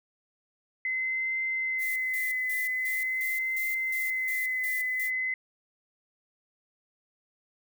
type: tone with vibrato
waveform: sine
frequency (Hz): 2045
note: C7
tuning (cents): -40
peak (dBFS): -27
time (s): 0.85-5.34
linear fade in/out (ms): 2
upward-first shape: triangle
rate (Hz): 0.44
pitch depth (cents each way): 25
type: noise with tremolo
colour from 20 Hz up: violet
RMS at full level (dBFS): -39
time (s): 1.78-5.11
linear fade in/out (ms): 50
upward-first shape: square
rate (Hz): 2.8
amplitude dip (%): 80
effects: none